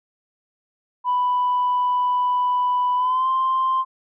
sine tone with pitch glide, 991 to 1046.9 Hz, B5 to C6, +6 to +1 cents, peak -16 dBFS, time 1.04-3.85 s, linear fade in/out 50 ms, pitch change +95 cents, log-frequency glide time 2.96-3.28 s, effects tanh soft clip ceiling -14 dBFS

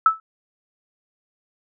sine tone with exponential decay, 1310 Hz, E6, 11 cents flat, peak -7 dBFS, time 0.06-0.2 s, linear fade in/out 2 ms, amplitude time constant 29 ms, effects none

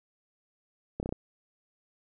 slowing click train, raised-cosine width 2 ms, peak -19 dBFS, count 5, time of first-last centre 1-1.125 s, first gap 29 ms, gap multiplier 1.05, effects none

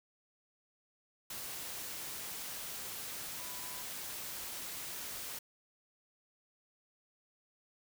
sine tone in noise, 995 Hz, B5, 13 cents sharp, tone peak -53 dBFS, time 3.39-3.82 s, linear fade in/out 5 ms, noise white, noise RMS -43 dBFS, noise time 1.3-5.39 s, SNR -13 dB, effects none

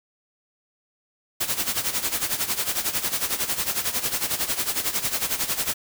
white noise with tremolo, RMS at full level -23 dBFS, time 1.4-5.74 s, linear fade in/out 10 ms, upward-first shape sine, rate 11 Hz, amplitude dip 75%, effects none

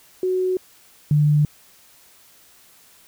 sine tone pair in turn, 370 / 148.71 Hz, F#4 / D3, 0 / +22 cents, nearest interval octave + major third, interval 1578 cents, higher first, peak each -18 / -13 dBFS, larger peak second, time 0.23-0.57 / 1.11-1.45 s, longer neither, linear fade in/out 2 ms, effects white hiss -52 dBFS RMS until 3.07 s

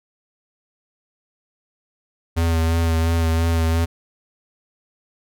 square tone with vibrato, 82.41 Hz, E2, in tune, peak -17 dBFS, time 2.36-3.86 s, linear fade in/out 20 ms, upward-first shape sine, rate 2.9 Hz, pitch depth 24 cents each way, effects none

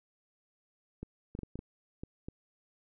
clicks, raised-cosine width 3 ms, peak -27 dBFS, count 8, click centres 1.03 / 1.351 / 1.39 / 1.433 / 1.556 / 1.591 / 2.035 / 2.285 s, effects none

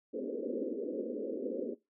white band-pass noise, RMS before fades -37 dBFS, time 0.13-1.75 s, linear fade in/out 20 ms, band 220 to 540 Hz, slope 96 dB/octave, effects noise-tail reverb RT60 0.2 s tail -19 dB re dry

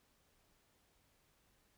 silence, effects pink hiss -74 dBFS RMS until 1.77 s

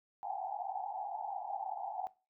white band-pass noise, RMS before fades -40 dBFS, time 0.23-2.07 s, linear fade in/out 0 ms, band 730 to 840 Hz, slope 96 dB/octave, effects noise-tail reverb RT60 0.3 s tail -19 dB re dry

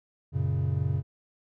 triangle chord, F# major, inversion none, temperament equal, 92.5 / 116.54 / 138.59 Hz, F#2 / A#2 / C#3, 0 / 0 / 0 cents, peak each -27 / -29 / -26 dBFS, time 0.32-1.03 s, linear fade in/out 50 ms, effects none

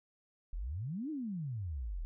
sine exponential two-way sweep, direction up then down, 37 to 323.2 to 37 Hz, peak -36 dBFS, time 0.53-2.05 s, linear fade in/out 0 ms, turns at 1.1 s, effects none

